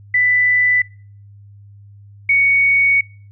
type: tone pair in turn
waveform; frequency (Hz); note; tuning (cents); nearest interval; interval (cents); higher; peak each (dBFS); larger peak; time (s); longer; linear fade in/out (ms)
sine; 1988 / 2231; B6 / C#7; +11 / +11; major second; 200; second; -11 / -10; second; 0.14-0.82 / 2.29-3.01; second; 5
effects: noise-tail reverb RT60 0.5 s tail -26 dB re dry + added 101 Hz sine -39 dBFS peak until 3.31 s